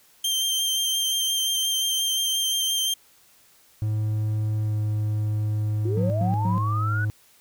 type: tone with vibrato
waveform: sawtooth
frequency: 3156 Hz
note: G7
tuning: 11 cents sharp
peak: -19 dBFS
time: 0.24-2.94 s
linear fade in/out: 5 ms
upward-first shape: triangle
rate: 5.7 Hz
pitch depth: 21 cents each way
type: tone with pitch glide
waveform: triangle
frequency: 107.4 to 106.41 Hz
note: A2 to G#2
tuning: -41 to +43 cents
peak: -20 dBFS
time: 3.82-7.1 s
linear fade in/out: 0 ms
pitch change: -16 cents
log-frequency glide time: 4.63-4.73 s
type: linear sweep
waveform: sine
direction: up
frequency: 329.8 to 1503 Hz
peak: -27 dBFS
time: 5.85-7.05 s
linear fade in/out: 5 ms
type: tone bursts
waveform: triangle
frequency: 180 Hz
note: F#3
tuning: 47 cents flat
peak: -22 dBFS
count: 3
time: 5.97-6.58 s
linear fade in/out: 0 ms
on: 130 ms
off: 110 ms
effects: white hiss -57 dBFS RMS until 7.4 s